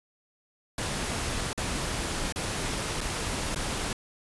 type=noise with dropouts; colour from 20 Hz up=pink; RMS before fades=-31 dBFS; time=0.78-3.93 s; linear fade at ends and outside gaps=2 ms; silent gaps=1.531-1.576 / 2.324-2.359 / 3.007-3.012 / 3.547-3.559 s; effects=resampled to 24000 Hz